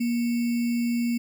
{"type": "tone with sample-and-hold", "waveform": "sine", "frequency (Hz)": 236.8, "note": "A#3", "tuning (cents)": 27, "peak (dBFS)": -22, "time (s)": [0, 1.18], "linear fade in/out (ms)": 10, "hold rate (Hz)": 2450, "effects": []}